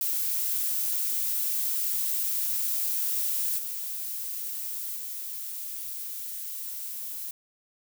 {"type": "noise with level steps", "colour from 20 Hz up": "violet", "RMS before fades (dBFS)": [-28, -34, -36], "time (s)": [0.01, 7.31], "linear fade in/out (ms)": 2, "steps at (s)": [3.58, 4.96], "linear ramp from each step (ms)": 10, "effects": []}